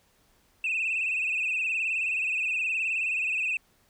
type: tone with vibrato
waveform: sine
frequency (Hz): 2587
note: E7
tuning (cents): -33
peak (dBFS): -24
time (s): 0.64-3.57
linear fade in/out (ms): 2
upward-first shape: sine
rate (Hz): 19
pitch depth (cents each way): 85
effects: tanh soft clip ceiling -22 dBFS + pink hiss -65 dBFS RMS until 3.89 s